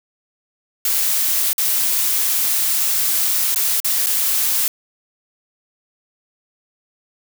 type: noise with dropouts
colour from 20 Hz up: blue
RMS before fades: -18 dBFS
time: 0.85-4.68 s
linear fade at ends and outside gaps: 2 ms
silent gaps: 1.531-1.58 / 3.546-3.559 / 3.802-3.845 / 4.062-4.068 s
effects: none